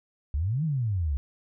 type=exponential two-way sweep; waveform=sine; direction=up then down; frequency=65.41 to 165.8 to 65.41 Hz; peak=-24 dBFS; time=0.34-1.17 s; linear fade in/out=0 ms; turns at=0.64 s; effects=none